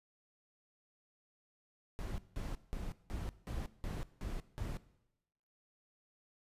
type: noise bursts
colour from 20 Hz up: brown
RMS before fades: -40 dBFS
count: 8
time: 1.99-4.77 s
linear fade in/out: 0 ms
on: 190 ms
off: 180 ms
effects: noise-tail reverb RT60 0.9 s tail -18 dB re dry + resampled to 32000 Hz